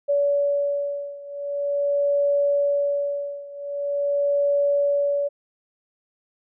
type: beating tone pair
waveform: sine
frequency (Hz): 570 / 570.44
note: C#5 / C#5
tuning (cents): +48 / +49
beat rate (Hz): 0.44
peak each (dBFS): -22 / -24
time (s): 0.08-5.29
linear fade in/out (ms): 20
effects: none